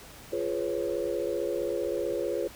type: chord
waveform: sine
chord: C# dominant seventh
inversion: first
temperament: just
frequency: 346.5 / 415.8 / 498.9 / 554.4 Hz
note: E#4 / G#4 / B4 / C#5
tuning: -14 / +2 / +17 / 0 cents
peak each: -33 dBFS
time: 0.32-2.48 s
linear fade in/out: 10 ms
effects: pink hiss -48 dBFS RMS until 2.55 s